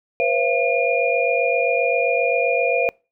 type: tone cluster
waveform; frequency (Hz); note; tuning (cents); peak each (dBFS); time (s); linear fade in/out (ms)
sine; 487.4 / 535 / 677 / 2426; B4 / C5 / E5 / D#7; -23 / +38 / +46 / -44; -22; 0.2-2.89; 0
effects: noise-tail reverb RT60 0.3 s tail -26 dB re dry